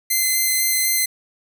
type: tone with vibrato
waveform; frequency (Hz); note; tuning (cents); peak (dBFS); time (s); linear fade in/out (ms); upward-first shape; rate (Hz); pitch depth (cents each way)
5% pulse; 2064; C7; -24; -7; 0.1-1.06; 10; square; 4; 9
effects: none